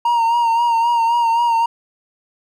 triangle tone with vibrato, 932.3 Hz, A#5, in tune, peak -11 dBFS, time 0.05-1.66 s, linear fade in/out 5 ms, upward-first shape sine, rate 3.8 Hz, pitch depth 41 cents each way, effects none

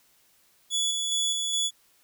25% pulse tone with tremolo, 3420 Hz, A7, 50 cents flat, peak -20 dBFS, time 0.7-1.71 s, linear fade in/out 50 ms, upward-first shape square, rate 2.4 Hz, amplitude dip 30%, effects white hiss -63 dBFS RMS until 2.03 s

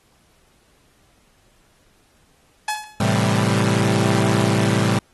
sawtooth tone with exponential decay, 852 Hz, G#5, 44 cents sharp, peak -14 dBFS, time 2.68-3.03 s, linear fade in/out 5 ms, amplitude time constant 75 ms
sawtooth chord, A minor seventh, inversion none, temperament equal, 110 / 130.81 / 164.81 / 196 Hz, A2 / C3 / E3 / G3, 0 / 0 / 0 / 0 cents, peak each -16 / -19 / -20 / -17 dBFS, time 3-4.99 s, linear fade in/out 5 ms
effects pink hiss -59 dBFS RMS until 5.13 s + AAC 32 kbps

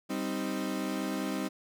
35% pulse chord, C minor, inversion second, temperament equal, 196 / 261.6 / 311.1 Hz, G3 / C4 / Eb4, 0 / 0 / 0 cents, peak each -34 dBFS, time 0.09-1.49 s, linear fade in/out 20 ms, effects none

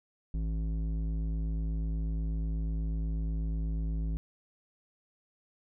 square tone with low-pass filter, 54.1 Hz, A1, 29 cents flat, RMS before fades -32 dBFS, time 0.34-4.17 s, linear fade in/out 0 ms, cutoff 210 Hz, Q 1.1, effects none

